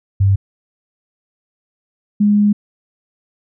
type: tone pair in turn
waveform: sine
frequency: 98 / 206.7 Hz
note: G2 / G#3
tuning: 0 / -8 cents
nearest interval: octave + minor second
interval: 1292 cents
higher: second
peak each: -9 dBFS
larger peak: neither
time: 0.2-0.36 / 2.2-2.53 s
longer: second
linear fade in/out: 10 ms
effects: none